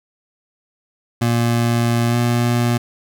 25% pulse tone with pitch glide, 117.9 to 119.82 Hz, A#2 to A#2, +20 to +48 cents, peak -11 dBFS, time 1.21-2.78 s, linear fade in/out 10 ms, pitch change +28 cents, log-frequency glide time 2.08-2.16 s, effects none

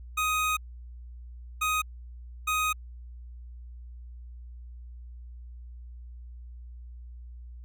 25% pulse tone bursts at uneven times, 1251 Hz, D#6, 9 cents sharp, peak -21 dBFS, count 3, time 0.17-0.57 / 1.61-1.82 / 2.47-2.73 s, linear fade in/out 10 ms, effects added 60 Hz sine -41 dBFS peak until 7.64 s

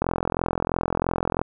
click train, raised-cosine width 1 ms, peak -8 dBFS, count 61, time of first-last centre 0.02-1.415 s, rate 43 Hz, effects none

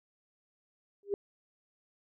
sine tone with exponential growth, 402.7 Hz, G4, 47 cents sharp, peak -24 dBFS, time 1.03-1.14 s, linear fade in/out 1 ms, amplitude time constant 23 ms, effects none

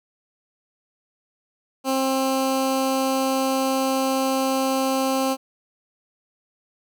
15% pulse tone with notch filter, 265.5 Hz, C4, 25 cents sharp, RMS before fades -22 dBFS, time 1.84-5.37 s, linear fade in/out 50 ms, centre 2000 Hz, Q 1.8, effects none

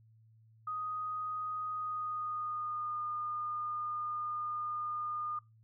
sine tone with pitch glide, 1247 to 1217.8 Hz, D#6 to D#6, +3 to -38 cents, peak -35 dBFS, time 0.67-5.39 s, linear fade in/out 5 ms, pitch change -41 cents, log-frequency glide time 1.72-3.01 s, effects noise-tail reverb RT60 0.2 s tail -19 dB re dry + added 111 Hz sine -60 dBFS peak until 5.63 s

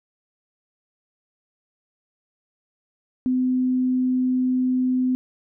sine tone, 254.7 Hz, C4, 46 cents flat, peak -18 dBFS, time 3.26-5.15 s, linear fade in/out 0 ms, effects none

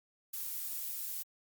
violet noise with high-pass filter sweep, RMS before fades -39 dBFS, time 0.33-1.23 s, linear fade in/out 10 ms, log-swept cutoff 1100 to 320 Hz, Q 1.7, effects Opus 48 kbps

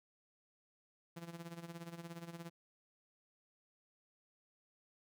sawtooth tone with tremolo, 169 Hz, E3, 43 cents sharp, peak -40 dBFS, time 1.16-2.5 s, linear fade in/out 10 ms, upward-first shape sine, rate 17 Hz, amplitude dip 75%, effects none

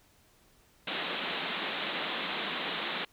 white band-pass noise, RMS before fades -35 dBFS, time 0.87-3.05 s, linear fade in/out 5 ms, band 160 to 3900 Hz, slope 96 dB/octave, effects pink hiss -64 dBFS RMS until 3.12 s

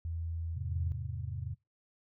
sine tone with pitch glide, 82.7 to 84.49 Hz, E2 to E2, +6 to +43 cents, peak -34 dBFS, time 0.05-0.92 s, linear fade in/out 0 ms, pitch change +37 cents, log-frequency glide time 0.51-0.75 s
sine chord, E augmented, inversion none, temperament equal, 82.41 / 103.83 / 130.81 Hz, E2 / G#2 / B#2, 0 / 0 / 0 cents, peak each -40 dBFS, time 0.54-1.55 s, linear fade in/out 20 ms
effects noise-tail reverb RT60 0.2 s tail -24 dB re dry

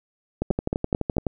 two click trains, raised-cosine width 2 ms, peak -9 / -10 dBFS, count 4 / 11, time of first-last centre 0.51-1.168 / 0.42-1.267 s, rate 4.56 / 11.8 Hz, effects none

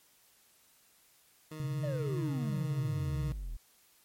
20% pulse tone, 155.56 Hz, D#3, in tune, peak -37 dBFS, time 1.51-3.32 s, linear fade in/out 5 ms
sine tone with vibrato, 138.59 Hz, C#3, in tune, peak -32 dBFS, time 1.6-3.32 s, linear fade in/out 0 ms, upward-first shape square, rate 14 Hz, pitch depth 71 cents each way
triangle exponential sweep, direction down, 622.3 to 36.71 Hz, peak -34 dBFS, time 1.83-3.57 s, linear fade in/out 10 ms
effects white hiss -65 dBFS RMS until 4.04 s + MP3 64 kbps

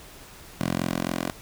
10% pulse tone with high-pass filter sweep, 43.65 Hz, F1, in tune, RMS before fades -28 dBFS, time 0.61-1.3 s, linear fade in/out 0 ms, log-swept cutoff 160 to 290 Hz, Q 1, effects pink hiss -46 dBFS RMS until 1.41 s

